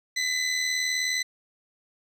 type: tone with amplitude modulation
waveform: 20% pulse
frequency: 2011 Hz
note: B6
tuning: 31 cents sharp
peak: -17 dBFS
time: 0.16-1.23 s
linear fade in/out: 10 ms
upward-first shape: sine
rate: 79.7 Hz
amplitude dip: 50%
effects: low-pass 10000 Hz 12 dB/octave